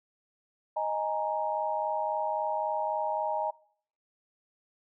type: chord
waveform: sine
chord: D# suspended fourth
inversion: none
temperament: just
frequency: 622.3 / 829.7 / 933.4 Hz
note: D#5 / G#5 / A#5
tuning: 0 / -2 / +2 cents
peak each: -32 dBFS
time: 0.76-3.51 s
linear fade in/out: 10 ms
effects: noise-tail reverb RT60 0.6 s tail -23 dB re dry